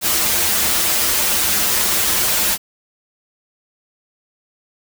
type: noise with comb filter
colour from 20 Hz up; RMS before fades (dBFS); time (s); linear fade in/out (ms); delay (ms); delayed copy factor
white; -17; 0.01-2.58; 50; 7.3; -0.95
effects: none